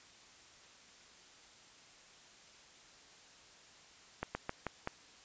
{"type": "slowing click train", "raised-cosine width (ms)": 0.5, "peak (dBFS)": -21, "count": 5, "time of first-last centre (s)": [4.23, 4.874], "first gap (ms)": 120, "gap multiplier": 1.2, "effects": ["white hiss -59 dBFS RMS until 5.24 s", "resampled to 16000 Hz"]}